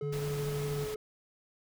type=tone; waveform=triangle; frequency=428.2 Hz; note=A4; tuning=47 cents flat; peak=-33 dBFS; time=0.01-0.96 s; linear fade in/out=2 ms
type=tone with vibrato; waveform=triangle; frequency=146.83 Hz; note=D3; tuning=in tune; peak=-32 dBFS; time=0.02-0.85 s; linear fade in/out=10 ms; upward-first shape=sine; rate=4.7 Hz; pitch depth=9 cents each way
type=noise; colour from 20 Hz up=pink; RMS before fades=-43 dBFS; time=0.12-0.95 s; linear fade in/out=10 ms
effects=none